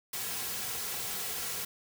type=noise with comb filter; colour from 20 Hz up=white; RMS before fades=-36 dBFS; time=0.13-1.65 s; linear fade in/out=5 ms; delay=3.3 ms; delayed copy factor=-0.55; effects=none